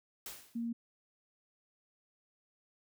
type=noise with exponential decay; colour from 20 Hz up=white; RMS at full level=-42 dBFS; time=0.26-0.69 s; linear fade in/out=2 ms; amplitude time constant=92 ms
type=tone; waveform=sine; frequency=233.1 Hz; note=A#3; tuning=in tune; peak=-34 dBFS; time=0.55-0.73 s; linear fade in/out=10 ms
effects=none